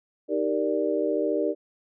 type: chord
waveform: sine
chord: Eb major seventh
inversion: none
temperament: equal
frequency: 311.1 / 392 / 466.2 / 587.3 Hz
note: Eb4 / G4 / Bb4 / D5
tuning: 0 / 0 / 0 / 0 cents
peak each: -28 dBFS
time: 0.28-1.55 s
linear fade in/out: 50 ms
effects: none